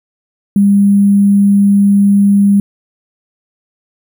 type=tone with sample-and-hold; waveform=sine; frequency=200.4 Hz; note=G3; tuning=38 cents sharp; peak=-5 dBFS; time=0.56-2.6 s; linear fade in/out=2 ms; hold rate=11025 Hz; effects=none